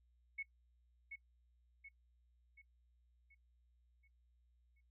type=tone with echo; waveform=sine; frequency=2202 Hz; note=C#7; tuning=12 cents flat; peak=-40 dBFS; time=0.38-0.43 s; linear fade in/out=10 ms; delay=730 ms; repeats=6; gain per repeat=-6 dB; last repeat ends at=4.81 s; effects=noise-tail reverb RT60 0.1 s tail -22 dB re dry + added 60 Hz sine -70 dBFS peak until 4.9 s